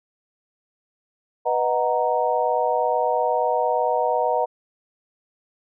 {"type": "chord", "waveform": "sine", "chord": "B major seventh", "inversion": "none", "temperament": "equal", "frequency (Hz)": [493.9, 622.3, 740, 932.3], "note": ["B4", "D#5", "F#5", "A#5"], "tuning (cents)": [0, 0, 0, 0], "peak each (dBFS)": -24, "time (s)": [1.45, 4.46], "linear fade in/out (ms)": 20, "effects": []}